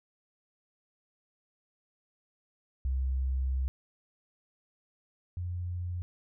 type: tone pair in turn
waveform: sine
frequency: 65.41 / 88.64 Hz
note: C2 / F2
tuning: 0 / +26 cents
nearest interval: perfect fourth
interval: 526 cents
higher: second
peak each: -27 / -32 dBFS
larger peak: first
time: 2.85-3.68 / 5.37-6.02 s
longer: first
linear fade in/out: 0 ms
effects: none